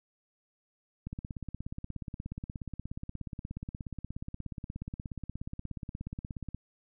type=click train; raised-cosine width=5 ms; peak=-26 dBFS; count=93; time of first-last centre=1.07-6.546 s; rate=16.8 Hz; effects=none